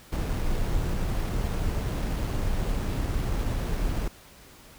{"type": "noise with sample-and-hold", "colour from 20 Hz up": "brown", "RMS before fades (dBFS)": -27, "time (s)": [0.12, 4.08], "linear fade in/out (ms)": 5, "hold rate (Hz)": 7350, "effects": ["pink hiss -51 dBFS RMS until 4.78 s"]}